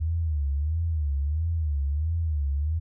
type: tone with vibrato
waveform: sine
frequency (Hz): 76.3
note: D#2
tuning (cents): -33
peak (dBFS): -23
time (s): 0-2.8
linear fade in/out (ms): 20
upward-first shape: sine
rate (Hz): 1.5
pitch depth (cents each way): 160
effects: none